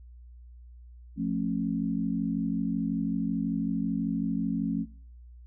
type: chord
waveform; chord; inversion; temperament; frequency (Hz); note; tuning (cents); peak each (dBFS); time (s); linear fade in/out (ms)
sine; F augmented; none; equal with one note detuned; 174.61 / 220 / 272.9; F3 / A3 / C#4; 0 / 0 / -27; -31; 1.16-4.86; 50
effects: noise-tail reverb RT60 0.6 s tail -24 dB re dry + added 60 Hz sine -46 dBFS peak until 5.46 s